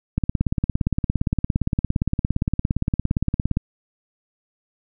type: click train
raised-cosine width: 5 ms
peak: -7 dBFS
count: 60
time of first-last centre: 0.18-3.571 s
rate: 17.4 Hz
effects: none